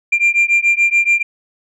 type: beating tone pair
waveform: sine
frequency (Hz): 2379 / 2386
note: D7 / D7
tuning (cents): +22 / +27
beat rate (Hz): 7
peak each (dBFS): -12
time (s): 0.12-1.23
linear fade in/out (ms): 10
effects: tanh soft clip ceiling -7 dBFS